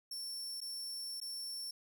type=tone with dropouts; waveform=sawtooth; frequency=5430 Hz; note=F8; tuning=50 cents flat; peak=-38 dBFS; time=0.11-1.71 s; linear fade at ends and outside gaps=5 ms; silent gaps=0.605-0.614 / 1.202-1.214 s; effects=13-bit